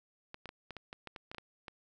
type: clicks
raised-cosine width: 0.3 ms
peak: -28 dBFS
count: 12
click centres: 0.344 / 0.457 / 0.491 / 0.707 / 0.767 / 0.929 / 1.073 / 1.162 / 1.315 / 1.347 / 1.383 / 1.682 s
effects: none